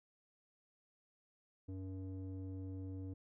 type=tone with low-pass filter; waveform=square; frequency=94.6 Hz; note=F#2; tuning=39 cents sharp; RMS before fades=-45 dBFS; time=1.68-3.14 s; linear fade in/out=10 ms; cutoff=360 Hz; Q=2.3; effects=none